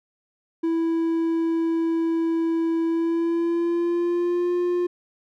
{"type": "tone with pitch glide", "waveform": "triangle", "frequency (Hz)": [329.6, 353.3], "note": ["E4", "F4"], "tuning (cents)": [0, 20], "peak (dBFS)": -18, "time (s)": [0.63, 4.87], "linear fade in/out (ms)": 10, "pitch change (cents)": 120, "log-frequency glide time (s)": [2.85, 4.53], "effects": []}